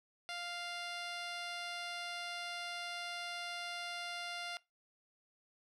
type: tone with low-pass filter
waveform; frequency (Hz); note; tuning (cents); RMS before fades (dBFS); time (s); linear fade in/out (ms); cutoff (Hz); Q
10% pulse; 698.5; F5; 0; -43; 0.29-4.57; 0; 7000; 1.2
effects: noise-tail reverb RT60 0.2 s tail -20 dB re dry